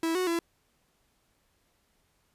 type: tone with pitch steps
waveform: 45% pulse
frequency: 327.6 / 367.7 / 336.6 Hz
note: E4 / F#4 / E4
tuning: -11 / -11 / +36 cents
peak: -26 dBFS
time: 0.03-0.39 s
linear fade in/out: 2 ms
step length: 120 ms
effects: pink hiss -71 dBFS RMS until 2.34 s + resampled to 32000 Hz